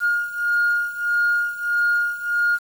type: beating tone pair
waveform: sine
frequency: 1422 / 1423.6 Hz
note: F6 / F6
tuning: +31 / +33 cents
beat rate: 1.6 Hz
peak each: -22 / -19 dBFS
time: 0-2.59 s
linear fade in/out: 50 ms
effects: tanh soft clip ceiling -12 dBFS + 7-bit